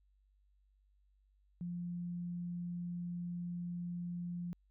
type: tone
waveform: sine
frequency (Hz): 174.61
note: F3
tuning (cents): 0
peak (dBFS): -38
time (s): 1.61-4.53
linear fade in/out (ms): 0
effects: added 49 Hz sine -68 dBFS peak until 4.7 s